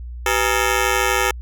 10% pulse ring-modulated tone, 440 Hz, A4, in tune, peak -5 dBFS, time 0.26-1.31 s, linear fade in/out 2 ms, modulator 56.2 Hz, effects added 60 Hz sine -29 dBFS peak until 1.41 s

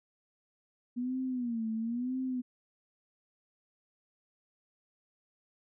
sine tone with vibrato, 240 Hz, B3, 49 cents flat, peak -31 dBFS, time 0.96-2.42 s, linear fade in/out 20 ms, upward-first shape sine, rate 1 Hz, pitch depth 140 cents each way, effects none

